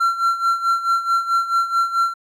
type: tone with tremolo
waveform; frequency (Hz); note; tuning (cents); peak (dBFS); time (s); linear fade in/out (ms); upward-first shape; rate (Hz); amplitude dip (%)
triangle; 1362; F6; -44; -11; 0-2.14; 10; sine; 4.6; 75
effects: MP3 96 kbps